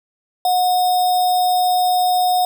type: tone with sample-and-hold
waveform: sine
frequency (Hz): 727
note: F#5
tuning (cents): -31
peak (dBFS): -13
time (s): 0.45-2.45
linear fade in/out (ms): 2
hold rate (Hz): 4410
effects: none